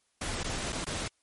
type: noise with dropouts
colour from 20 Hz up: pink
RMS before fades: -34 dBFS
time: 0.21-1.08 s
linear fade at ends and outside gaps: 5 ms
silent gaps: 0.433-0.442 / 0.723-0.727 / 0.846-0.866 s
effects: white hiss -73 dBFS RMS until 1.22 s + MP3 48 kbps